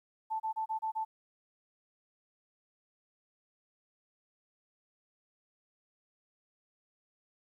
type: tone bursts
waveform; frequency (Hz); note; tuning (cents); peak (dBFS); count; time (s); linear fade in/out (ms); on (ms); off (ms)
sine; 880; A5; 0; -31; 6; 0.3-1.05; 20; 100; 30
effects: 12-bit